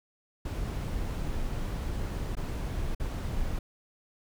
brown noise with dropouts, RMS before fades -32 dBFS, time 0.45-3.59 s, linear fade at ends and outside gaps 5 ms, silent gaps 2.353-2.368 / 2.949-2.998 s, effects none

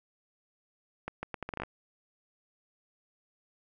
accelerating click train, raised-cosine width 0.5 ms, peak -20 dBFS, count 10, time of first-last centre 1.08-1.635 s, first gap 150 ms, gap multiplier 0.75, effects none

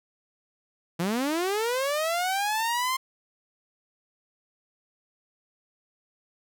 sawtooth linear sweep, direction up, 161.2 to 1058 Hz, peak -21 dBFS, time 0.99-2.97 s, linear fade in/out 10 ms, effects none

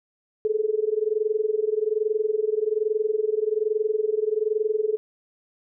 sine tone with amplitude modulation, 430.8 Hz, A4, 37 cents flat, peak -17 dBFS, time 0.45-4.97 s, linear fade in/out 0 ms, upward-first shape sine, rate 21.2 Hz, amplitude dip 90%, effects none

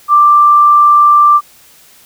sine tone, 1179 Hz, D6, 6 cents sharp, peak -3 dBFS, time 0.08-1.41 s, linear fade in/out 50 ms, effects white hiss -43 dBFS RMS until 2.05 s

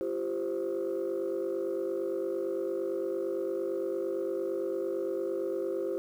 sine chord, F suspended second, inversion none, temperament equal with one note detuned, 343.2 / 392 / 523.3 Hz, F4 / G4 / C5, -30 / 0 / 0 cents, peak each -33 / -32 / -33 dBFS, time 0.01-5.98 s, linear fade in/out 0 ms, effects tanh soft clip ceiling -25 dBFS + 10-bit

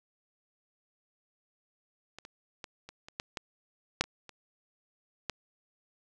clicks, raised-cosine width 0.2 ms, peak -27 / -29 / -23 / -28 / -29 / -17 / -18 / -7 / -29 / -29 / -15 dBFS, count 11, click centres 2.186 / 2.251 / 2.642 / 2.89 / 3.085 / 3.199 / 3.372 / 4.01 / 4.04 / 4.293 / 5.297 s, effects none

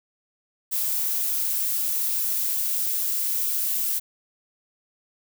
violet noise with high-pass filter sweep, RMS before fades -25 dBFS, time 0.71-4 s, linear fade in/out 20 ms, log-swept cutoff 860 to 320 Hz, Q 2.1, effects none

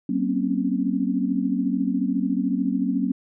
sine tone cluster, 190.2 / 234.9 / 263.4 / 277.3 Hz, F#3 / A#3 / C4 / C#4, +48 / +13 / +12 / +1 cents, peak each -26 dBFS, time 0.09-3.12 s, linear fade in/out 5 ms, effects none

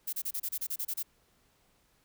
violet noise bursts, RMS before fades -34 dBFS, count 11, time 0.07-1.03 s, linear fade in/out 10 ms, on 60 ms, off 30 ms, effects pink hiss -69 dBFS RMS until 2.04 s

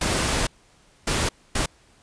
pink noise bursts at uneven times, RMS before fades -23 dBFS, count 3, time 0.01-0.47 / 1.07-1.29 / 1.55-1.66 s, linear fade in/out 5 ms, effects pink hiss -57 dBFS RMS until 2.02 s + resampled to 22050 Hz

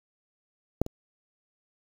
clicks, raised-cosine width 2 ms, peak -8 / -23 dBFS, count 2, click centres 0.816 / 0.864 s, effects 7-bit

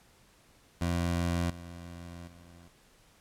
20% pulse tone with level steps, 86.3 Hz, F2, 20 cents flat, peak -23 / -38 / -47 dBFS, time 0.81-2.68 s, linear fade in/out 5 ms, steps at 1.5 / 2.27 s, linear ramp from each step 5 ms, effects pink hiss -62 dBFS RMS until 3.2 s + low-pass 12000 Hz 12 dB/octave

